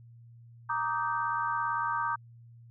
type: chord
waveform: sine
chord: Eb major seventh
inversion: second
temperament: just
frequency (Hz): 933.4 / 1166.7 / 1244.5 / 1555.6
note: Bb5 / D6 / Eb6 / G6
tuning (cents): +2 / -12 / 0 / -14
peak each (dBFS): -32 / -33 / -35 / -35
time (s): 0.69-2.16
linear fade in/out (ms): 10
effects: added 117 Hz sine -50 dBFS peak until 2.7 s